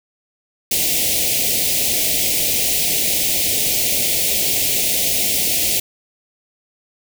white band-stop noise, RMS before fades -18 dBFS, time 0.71-5.8 s, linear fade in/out 5 ms, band 730 to 2100 Hz, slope 48 dB/octave, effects none

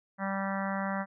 harmonic tone, 194.9 Hz, G3, 10 cents flat, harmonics 1 / 3 / 4 / 5 / 6 / 7 / 8 / 9 / 10, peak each -33 / -38 / -39 / -40 / -41 / -41 / -42 / -43 / -43 dBFS, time 0.18-1.06 s, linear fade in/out 50 ms, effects none

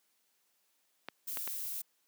clicks, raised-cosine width 0.3 ms, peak -23 dBFS, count 3, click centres 1.086 / 1.372 / 1.476 s
violet noise, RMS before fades -39 dBFS, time 1.27-1.82 s, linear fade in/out 10 ms
effects white hiss -75 dBFS RMS until 2.07 s + high-pass 200 Hz 12 dB/octave

